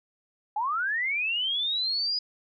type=linear sweep; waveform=sine; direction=up; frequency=803 to 4978 Hz; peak=-25 dBFS; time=0.56-2.19 s; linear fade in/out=5 ms; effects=none